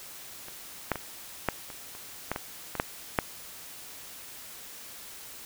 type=clicks; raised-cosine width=0.5 ms; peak=-28 / -10 / -19 / -9 / -27 / -30 / -13 / -17 / -19 / -9 / -7 dBFS; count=11; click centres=0.484 / 0.917 / 0.957 / 1.487 / 1.702 / 1.951 / 2.316 / 2.361 / 2.753 / 2.799 / 3.188 s; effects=white hiss -45 dBFS RMS until 5.45 s